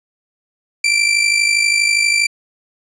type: tone with amplitude modulation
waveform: sawtooth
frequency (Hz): 2349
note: D7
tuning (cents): 0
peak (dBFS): -6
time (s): 0.84-2.27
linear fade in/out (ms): 5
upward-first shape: sine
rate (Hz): 52.4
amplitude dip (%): 60
effects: resampled to 22050 Hz